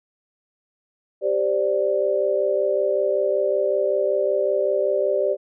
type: chord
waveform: sine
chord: G suspended fourth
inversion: none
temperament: just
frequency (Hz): 392 / 522.7 / 588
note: G4 / C5 / D5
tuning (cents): 0 / -2 / +2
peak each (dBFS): -23 / -24 / -21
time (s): 1.21-5.37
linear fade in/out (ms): 50
effects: none